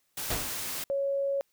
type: noise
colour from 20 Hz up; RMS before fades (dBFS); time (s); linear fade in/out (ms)
white; -35; 0.17-0.84; 5
type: noise with exponential decay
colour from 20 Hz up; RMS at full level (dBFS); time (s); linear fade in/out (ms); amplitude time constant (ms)
pink; -28; 0.3-0.71; 5; 88
type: tone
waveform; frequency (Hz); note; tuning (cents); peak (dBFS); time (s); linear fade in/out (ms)
sine; 554.4; C#5; 0; -26; 0.9-1.41; 0
effects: white hiss -73 dBFS RMS until 1.52 s